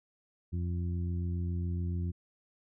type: harmonic tone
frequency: 87.2 Hz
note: F2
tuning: 2 cents flat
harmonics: 1 / 2 / 3 / 4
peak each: -31 / -38 / -47 / -48 dBFS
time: 0.52-2.12 s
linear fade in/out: 20 ms
effects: none